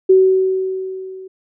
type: tone with level ramp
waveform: sine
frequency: 377.5 Hz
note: F#4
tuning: 35 cents sharp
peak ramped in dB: -5 to -31 dBFS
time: 0.09-1.28 s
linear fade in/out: 10 ms
effects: none